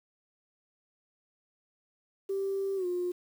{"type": "tone with pitch glide", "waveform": "sine", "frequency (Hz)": [390.8, 356.3], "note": ["G4", "F4"], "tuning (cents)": [-5, 35], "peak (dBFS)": -28, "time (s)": [2.29, 3.12], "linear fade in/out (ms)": 10, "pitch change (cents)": -160, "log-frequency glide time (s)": [2.76, 2.86], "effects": ["tanh soft clip ceiling -24 dBFS", "9-bit"]}